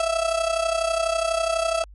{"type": "tone with amplitude modulation", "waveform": "35% pulse", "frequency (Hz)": 659.3, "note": "E5", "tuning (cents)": 0, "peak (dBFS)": -16, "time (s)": [0, 1.84], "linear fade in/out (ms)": 2, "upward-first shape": "sine", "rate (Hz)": 32.1, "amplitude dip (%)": 70, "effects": ["added 50 Hz sine -42 dBFS peak until 1.94 s", "MP3 48 kbps"]}